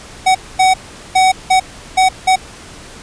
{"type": "tone bursts at uneven times", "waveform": "square", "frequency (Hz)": 752, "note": "F#5", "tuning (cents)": 28, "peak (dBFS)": -8, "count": 6, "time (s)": [[0.26, 0.35], [0.59, 0.74], [1.15, 1.32], [1.5, 1.6], [1.97, 2.09], [2.27, 2.36]], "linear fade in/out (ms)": 10, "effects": ["pink hiss -35 dBFS RMS until 3.02 s", "resampled to 22050 Hz"]}